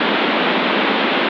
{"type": "band-pass noise", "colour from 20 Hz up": "pink", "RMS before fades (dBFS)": -17, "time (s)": [0, 1.29], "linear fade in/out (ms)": 5, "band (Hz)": [200, 3700], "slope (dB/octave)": 48, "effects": []}